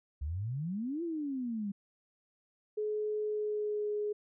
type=exponential two-way sweep; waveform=sine; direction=up then down; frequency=67.6 to 347.6 to 194.9 Hz; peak=-33 dBFS; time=0.21-1.72 s; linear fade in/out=10 ms; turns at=1.03 s
type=tone with pitch glide; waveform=sine; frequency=424.6 to 418 Hz; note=G#4 to G#4; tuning=+38 to +11 cents; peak=-31 dBFS; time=2.77-4.13 s; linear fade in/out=10 ms; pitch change=-27 cents; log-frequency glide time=3.23-3.91 s
effects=none